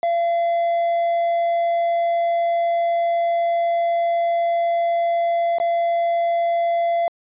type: tone with dropouts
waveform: triangle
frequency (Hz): 682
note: F5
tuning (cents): -41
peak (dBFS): -15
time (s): 0.03-7.08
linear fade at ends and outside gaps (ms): 1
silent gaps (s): 5.585-5.6
effects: resampled to 8000 Hz